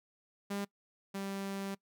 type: tone pair in turn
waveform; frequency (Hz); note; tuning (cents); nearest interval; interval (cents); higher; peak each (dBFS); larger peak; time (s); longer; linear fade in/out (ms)
sawtooth; 200.6 / 196.24; G3 / G3; +40 / +2; unison; 38; first; -31 / -33; first; 0.5-0.65 / 1.14-1.75; second; 10
effects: noise-tail reverb RT60 0.1 s tail -23 dB re dry